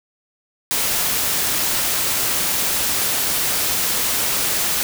white noise, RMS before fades -20 dBFS, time 0.71-4.83 s, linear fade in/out 0 ms, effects none

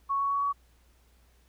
sine tone with pitch steps, 1108.7 / 1115.8 / 1122.9 / 1130 Hz, C#6 / C#6 / C#6 / C#6, 0 / +11 / +22 / +33 cents, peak -25 dBFS, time 0.09-0.53 s, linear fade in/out 20 ms, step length 110 ms, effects added 60 Hz sine -60 dBFS peak until 1.48 s + pink hiss -67 dBFS RMS until 1.48 s

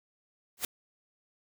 white noise with exponential growth, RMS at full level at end -26 dBFS, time 0.57-0.65 s, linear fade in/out 2 ms, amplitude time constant 16 ms, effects none

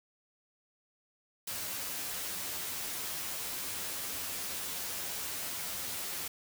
white noise with comb filter, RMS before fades -38 dBFS, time 1.47-6.28 s, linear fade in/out 5 ms, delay 11 ms, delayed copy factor +0.65, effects none

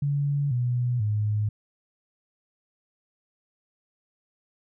sine tone with pitch steps, 142.7 / 122.8 / 105.68 Hz, D3 / B2 / G#2, -49 / -9 / +31 cents, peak -22 dBFS, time 0.02-1.49 s, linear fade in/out 5 ms, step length 490 ms, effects none

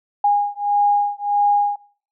sine beating tone pair, 818 / 819.6 Hz, G#5 / G#5, -26 / -23 cents, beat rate 1.6 Hz, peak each -18 dBFS, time 0.24-1.76 s, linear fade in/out 5 ms, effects noise-tail reverb RT60 0.5 s tail -23 dB re dry

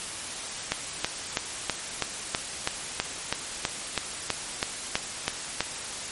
click train, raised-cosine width 0.2 ms, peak -6 dBFS, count 16, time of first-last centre 0.72-5.606 s, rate 3.07 Hz, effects white hiss -35 dBFS RMS until 6.11 s + MP3 48 kbps

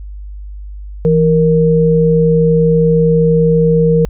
sine tone pair together, 164.96 / 466.2 Hz, E3 / A#4, +2 / 0 cents, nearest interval octave + tritone, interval 1798 cents, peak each -10 dBFS, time 1.05-4.05 s, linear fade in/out 0 ms, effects added 50 Hz sine -25 dBFS peak until 4.09 s

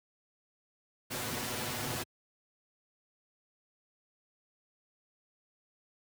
pink noise with comb filter, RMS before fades -36 dBFS, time 1.1-2.04 s, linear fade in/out 20 ms, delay 8.1 ms, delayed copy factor +0.75, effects high-pass 80 Hz 12 dB/octave

